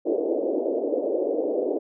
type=band-pass noise; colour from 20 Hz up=white; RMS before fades=-25 dBFS; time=0.05-1.79 s; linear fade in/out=20 ms; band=290 to 580 Hz; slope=48 dB/octave; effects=none